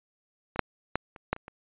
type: clicks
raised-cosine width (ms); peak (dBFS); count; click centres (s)
0.5; -22 / -6 / -10 / -30 / -10 / -27 / -27; 7; 0.56 / 0.593 / 0.956 / 1.162 / 1.33 / 1.364 / 1.481
effects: resampled to 8000 Hz